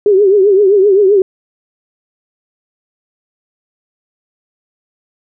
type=tone with vibrato; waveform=sine; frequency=396.9 Hz; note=G4; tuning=22 cents sharp; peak=-5 dBFS; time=0.06-1.22 s; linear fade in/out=2 ms; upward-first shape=triangle; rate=7.7 Hz; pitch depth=130 cents each way; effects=none